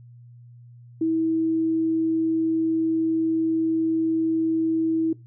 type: tone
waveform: sine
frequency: 323.6 Hz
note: E4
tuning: 32 cents flat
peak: -19 dBFS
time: 1.01-5.13 s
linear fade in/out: 5 ms
effects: noise-tail reverb RT60 0.2 s tail -19 dB re dry + added 120 Hz sine -44 dBFS peak until 5.26 s